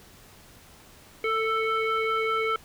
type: tone with frequency modulation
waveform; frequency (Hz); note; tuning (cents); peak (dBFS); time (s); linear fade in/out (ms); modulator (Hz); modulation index
sine; 440; A4; 0; -23; 1.24-2.56; 2; 885; 2.1
effects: pink hiss -52 dBFS RMS until 2.64 s

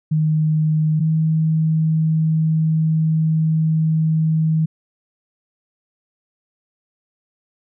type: tone pair in turn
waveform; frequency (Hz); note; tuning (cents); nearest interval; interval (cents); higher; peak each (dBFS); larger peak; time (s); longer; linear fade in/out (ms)
sine; 155.56 / 158.74; D#3 / D#3; 0 / +35; unison; 35; second; -14; neither; 0.11-1 / 1-4.66; second; 10
effects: none

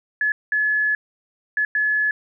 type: tone bursts at uneven times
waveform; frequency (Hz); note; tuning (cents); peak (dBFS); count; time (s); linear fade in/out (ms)
sine; 1709; G#6; +49; -17; 4; 0.21-0.32 / 0.52-0.95 / 1.57-1.65 / 1.75-2.11; 2
effects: none

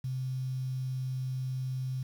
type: tone with quantisation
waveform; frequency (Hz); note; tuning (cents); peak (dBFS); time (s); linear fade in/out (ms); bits
sine; 129.9; C3; -12; -31; 0.04-2.03; 5; 9
effects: none

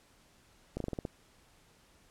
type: slowing click train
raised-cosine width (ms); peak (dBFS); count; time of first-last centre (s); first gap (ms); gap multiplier
2; -22; 7; 0.77-1.052; 33; 1.14
effects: pink hiss -64 dBFS RMS until 2.1 s + low-pass 11000 Hz 12 dB/octave

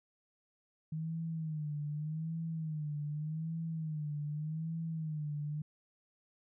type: tone with vibrato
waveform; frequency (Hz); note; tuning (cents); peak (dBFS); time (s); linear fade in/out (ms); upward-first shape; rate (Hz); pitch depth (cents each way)
sine; 155.56; D#3; 0; -35; 0.92-5.62; 5; sine; 0.84; 93
effects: none

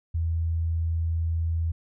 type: tone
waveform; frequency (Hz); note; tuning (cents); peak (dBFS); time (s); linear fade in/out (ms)
sine; 82.41; E2; 0; -23; 0.14-1.72; 10
effects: none

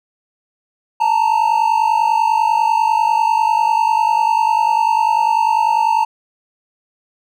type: tone pair together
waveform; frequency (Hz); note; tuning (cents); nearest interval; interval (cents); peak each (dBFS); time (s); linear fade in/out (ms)
triangle; 874 / 924.1; A5 / A#5; -12 / -15; minor second; 97; -13; 1-6.05; 10
effects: none

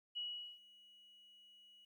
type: tone with ADSR envelope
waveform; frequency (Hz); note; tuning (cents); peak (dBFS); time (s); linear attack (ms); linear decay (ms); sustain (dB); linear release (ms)
sine; 2925; F#7; -21; -39; 0.15-1.85; 23; 410; -22; 5
effects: 13-bit

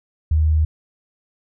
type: tone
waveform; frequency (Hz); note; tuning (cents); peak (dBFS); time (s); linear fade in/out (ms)
sine; 77.78; D#2; 0; -13; 0.31-0.65; 5
effects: none

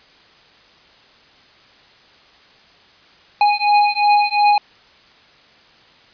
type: beating tone pair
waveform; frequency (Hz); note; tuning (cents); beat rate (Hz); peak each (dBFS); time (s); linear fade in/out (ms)
square; 826 / 828.8; G#5 / G#5; -10 / -4; 2.8; -16; 3.41-4.58; 2
effects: white hiss -49 dBFS RMS until 6.13 s + resampled to 11025 Hz

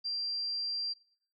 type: tone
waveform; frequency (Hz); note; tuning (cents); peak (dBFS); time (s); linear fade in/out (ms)
sine; 4725; D8; +10; -32; 0.04-0.94; 20
effects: noise-tail reverb RT60 0.6 s tail -21 dB re dry

